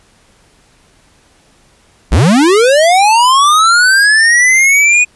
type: linear sweep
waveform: square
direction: up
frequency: 41.2 to 2489 Hz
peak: -6 dBFS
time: 2.11-5.05 s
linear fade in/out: 20 ms
effects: pink hiss -49 dBFS RMS until 5.15 s + resampled to 24000 Hz